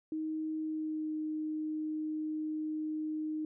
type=tone with pitch glide; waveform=sine; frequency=313.5 to 309.5 Hz; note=D#4 to D#4; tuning=+13 to -9 cents; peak=-33 dBFS; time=0.12-3.45 s; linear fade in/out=2 ms; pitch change=-22 cents; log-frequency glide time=0.58-1.14 s; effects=none